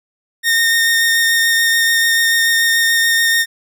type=tone with vibrato; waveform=sawtooth; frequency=1836 Hz; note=A#6; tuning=27 cents flat; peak=-8 dBFS; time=0.43-3.46 s; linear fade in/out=50 ms; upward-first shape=sine; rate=6.9 Hz; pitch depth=10 cents each way; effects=none